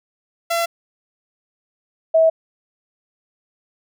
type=tone pair in turn; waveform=sawtooth / sine; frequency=677 / 647.1 Hz; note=E5 / E5; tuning=+46 / -32 cents; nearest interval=minor second; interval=78 cents; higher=first; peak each=-14 / -10 dBFS; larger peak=second; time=0.5-0.66 / 2.14-2.3 s; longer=neither; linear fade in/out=10 ms; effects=none